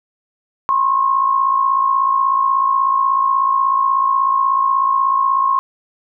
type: tone pair together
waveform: sine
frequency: 1025.6 / 1082 Hz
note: C6 / C#6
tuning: -35 / -42 cents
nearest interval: minor second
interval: 93 cents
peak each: -20 / -13 dBFS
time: 0.69-5.59 s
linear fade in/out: 0 ms
effects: none